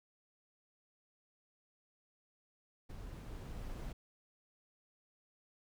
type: noise with level ramp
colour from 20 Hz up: brown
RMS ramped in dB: -48 to -43 dBFS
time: 2.89-3.93 s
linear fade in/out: 10 ms
effects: none